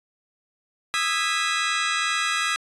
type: chord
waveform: 25% pulse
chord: E major seventh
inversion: third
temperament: just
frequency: 1236.1 / 1318.5 / 1648.1 / 1977.8 Hz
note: D#6 / E6 / G#6 / B6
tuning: -12 / 0 / -14 / +2 cents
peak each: -24 dBFS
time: 0.94-2.56 s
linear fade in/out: 0 ms
effects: resampled to 22050 Hz